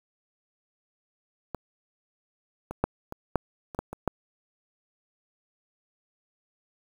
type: clicks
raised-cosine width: 1 ms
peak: -18 / -20 / -8 / -22 / -8 / -25 / -14 / -22 / -10 dBFS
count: 9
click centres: 1.547 / 2.71 / 2.84 / 3.124 / 3.357 / 3.748 / 3.79 / 3.93 / 4.077 s
effects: 7-bit